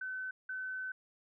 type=tone bursts at uneven times; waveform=sine; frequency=1519 Hz; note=F#6; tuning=45 cents sharp; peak=-37 dBFS; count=2; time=0.01-0.31 / 0.49-0.92 s; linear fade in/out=5 ms; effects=none